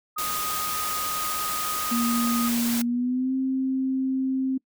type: tone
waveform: sine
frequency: 1244.5 Hz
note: D#6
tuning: in tune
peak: -29 dBFS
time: 0.16-2.49 s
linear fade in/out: 10 ms
type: noise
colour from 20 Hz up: white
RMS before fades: -30 dBFS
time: 0.18-2.82 s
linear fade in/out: 5 ms
type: tone with pitch glide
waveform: sine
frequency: 236 to 263.4 Hz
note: A#3 to C4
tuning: +22 to +12 cents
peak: -22 dBFS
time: 1.91-4.58 s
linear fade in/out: 10 ms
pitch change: +190 cents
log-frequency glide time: 2.81-3.34 s
effects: noise-tail reverb RT60 0.1 s tail -24 dB re dry